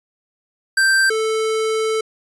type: tone pair in turn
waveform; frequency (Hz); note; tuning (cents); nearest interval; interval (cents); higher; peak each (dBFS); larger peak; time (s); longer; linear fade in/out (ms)
square; 1568 / 440; G6 / A4; 0 / 0; octave + minor seventh; 2200; first; -13 / -18; first; 0.77-1.1 / 1.1-2.01; second; 5
effects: resampled to 24000 Hz